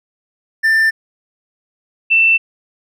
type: tone pair in turn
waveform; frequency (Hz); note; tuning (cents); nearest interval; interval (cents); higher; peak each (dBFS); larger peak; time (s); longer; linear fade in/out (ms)
triangle / sine; 1784 / 2673; A6 / E7; +23 / +23; perfect fifth; 700; second; -8; neither; 0.63-0.91 / 2.1-2.38; neither; 20
effects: none